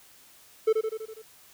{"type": "tone with echo", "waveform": "triangle", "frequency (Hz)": 440, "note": "A4", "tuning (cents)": 0, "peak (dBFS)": -16, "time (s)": [0.67, 0.73], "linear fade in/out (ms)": 10, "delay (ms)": 82, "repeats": 6, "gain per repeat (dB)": -4, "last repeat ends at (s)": 1.222, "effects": ["white hiss -55 dBFS RMS until 1.53 s"]}